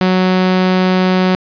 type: tone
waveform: sawtooth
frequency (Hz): 185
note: F#3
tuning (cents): 0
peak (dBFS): -6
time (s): 0.01-1.35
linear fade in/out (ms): 0
effects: resampled to 11025 Hz + 7-bit